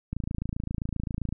click train, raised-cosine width 5 ms, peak -18 dBFS, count 34, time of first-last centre 0.13-1.326 s, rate 27.6 Hz, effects none

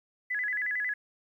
sine tone with vibrato, 1834 Hz, A#6, 29 cents flat, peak -28 dBFS, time 0.3-0.94 s, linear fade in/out 10 ms, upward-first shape square, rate 11 Hz, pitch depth 150 cents each way, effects 11-bit

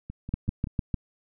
two click trains, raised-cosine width 5 ms, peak -24 / -13 dBFS, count 4 / 5, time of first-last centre 0.1-0.671 / 0.34-0.942 s, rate 5.25 / 6.64 Hz, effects none

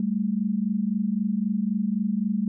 sine tone pair together, 196.17 / 220 Hz, G3 / A3, +2 / 0 cents, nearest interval major second, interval 198 cents, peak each -25 dBFS, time 0-2.48 s, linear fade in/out 2 ms, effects none

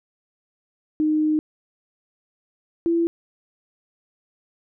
sine tone pair in turn, 307.7 / 336.3 Hz, D#4 / E4, -19 / +35 cents, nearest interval major second, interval 154 cents, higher second, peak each -17 dBFS, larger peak neither, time 1-1.39 / 2.86-3.07 s, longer first, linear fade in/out 0 ms, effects none

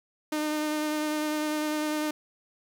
sawtooth tone with vibrato, 304.2 Hz, D#4, 39 cents flat, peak -23 dBFS, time 0.32-2.11 s, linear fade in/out 5 ms, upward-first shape sine, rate 10 Hz, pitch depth 15 cents each way, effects 9-bit

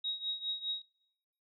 sine tone with tremolo, 3792 Hz, A#7, 29 cents sharp, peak -31 dBFS, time 0.04-0.82 s, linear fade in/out 5 ms, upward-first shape triangle, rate 4.9 Hz, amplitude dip 85%, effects noise-tail reverb RT60 0.8 s tail -20 dB re dry

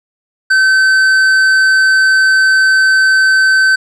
sine tone with tanh clipping, 1537 Hz, G6, 35 cents flat, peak -8 dBFS, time 0.5-3.76 s, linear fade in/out 10 ms, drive 9 dB, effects none

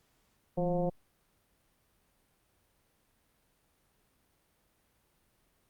sine tone with frequency modulation, 350 Hz, F4, 4 cents sharp, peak -27 dBFS, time 0.57-0.9 s, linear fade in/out 10 ms, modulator 181 Hz, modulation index 1.8, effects pink hiss -72 dBFS RMS until 5.69 s + Opus 48 kbps

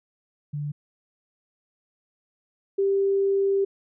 sine tone pair in turn, 146.6 / 393.4 Hz, D3 / G4, -3 / +6 cents, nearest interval octave + perfect fourth, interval 1709 cents, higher second, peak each -27 / -19 dBFS, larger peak second, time 0.53-0.72 / 2.78-3.65 s, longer second, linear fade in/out 10 ms, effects none

